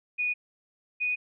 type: tone pair in turn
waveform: sine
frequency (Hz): 2466 / 2478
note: D#7 / D#7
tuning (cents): -16 / -8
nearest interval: unison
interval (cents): 8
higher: second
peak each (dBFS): -25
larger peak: neither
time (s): 0.18-0.34 / 1-1.16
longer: neither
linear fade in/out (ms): 20
effects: none